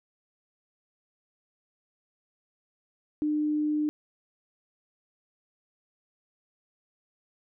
sine tone, 301.2 Hz, D4, 44 cents sharp, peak -24 dBFS, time 3.22-3.89 s, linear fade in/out 0 ms, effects none

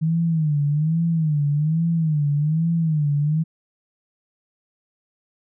sine tone with vibrato, 155.56 Hz, D#3, in tune, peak -17 dBFS, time 0.01-3.44 s, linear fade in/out 20 ms, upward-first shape sine, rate 1.2 Hz, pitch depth 130 cents each way, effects none

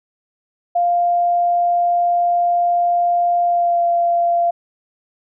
sine tone with pitch glide, 698.5 to 689.7 Hz, F5 to F5, 0 to -22 cents, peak -13 dBFS, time 0.75-4.51 s, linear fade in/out 10 ms, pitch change -22 cents, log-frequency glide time 3.45-3.83 s, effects none

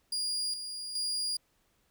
35% pulse tone with tremolo, 4844 Hz, D#8, 47 cents flat, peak -29 dBFS, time 0.12-1.37 s, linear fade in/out 5 ms, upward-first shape square, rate 1.2 Hz, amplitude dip 55%, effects pink hiss -72 dBFS RMS until 1.9 s

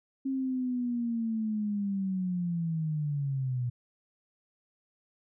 sine linear sweep, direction down, 270 to 120.4 Hz, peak -28 dBFS, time 0.25-3.7 s, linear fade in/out 10 ms, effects none

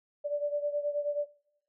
sine beating tone pair, 582 / 591.4 Hz, D5 / D5, -16 / +12 cents, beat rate 9.4 Hz, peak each -30 / -35 dBFS, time 0.24-1.26 s, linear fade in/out 20 ms, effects noise-tail reverb RT60 0.7 s tail -18 dB re dry

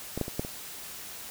clicks, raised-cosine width 2 ms, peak -18 / -14 / -22 / -15 / -23 dBFS, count 5, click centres 0.176 / 0.213 / 0.281 / 0.395 / 0.449 s, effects white hiss -42 dBFS RMS until 1.3 s

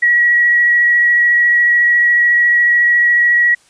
sine tone with vibrato, 1918 Hz, A#6, 49 cents sharp, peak -8 dBFS, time 0.02-3.55 s, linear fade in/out 10 ms, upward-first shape triangle, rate 14 Hz, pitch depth 14 cents each way, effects white hiss -51 dBFS RMS until 3.69 s + resampled to 22050 Hz

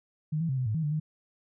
sine tone with pitch steps, 153.8 / 165.5 / 132.6 / 127.8 / 107.8 / 160.3 / 148.2 / 154.5 Hz, D#3 / E3 / C3 / C3 / A2 / E3 / D3 / D#3, -20 / +7 / +23 / -40 / -35 / -48 / +16 / -12 cents, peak -26 dBFS, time 0.32-1 s, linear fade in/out 10 ms, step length 85 ms, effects none

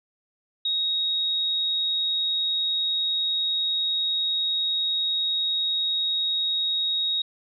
sine tone, 3770 Hz, A#7, 19 cents sharp, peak -22 dBFS, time 0.65-7.22 s, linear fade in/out 5 ms, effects none

